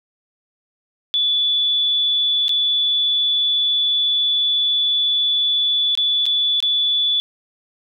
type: tone with dropouts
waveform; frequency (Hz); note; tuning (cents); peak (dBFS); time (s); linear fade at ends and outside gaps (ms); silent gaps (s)
sine; 3454; A7; -33; -15; 1.14-7.2; 0; 2.482-2.493 / 5.952-5.975 / 6.256-6.264 / 6.603-6.626
effects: none